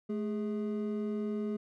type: tone pair together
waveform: triangle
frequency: 215 / 412.7 Hz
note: A3 / G#4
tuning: -40 / -11 cents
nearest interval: major seventh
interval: 1129 cents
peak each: -31 / -35 dBFS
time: 0.09-1.57 s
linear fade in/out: 10 ms
effects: none